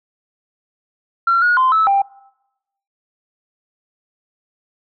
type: tone with pitch steps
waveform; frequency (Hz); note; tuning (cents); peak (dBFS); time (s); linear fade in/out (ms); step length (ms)
sine; 1366 / 1446 / 1036 / 1305 / 792; F6 / F#6 / C6 / E6 / G5; -39 / -40 / -17 / -18 / +18; -10; 1.27-2.02; 5; 150
effects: noise-tail reverb RT60 0.9 s tail -24 dB re dry + tanh soft clip ceiling -7 dBFS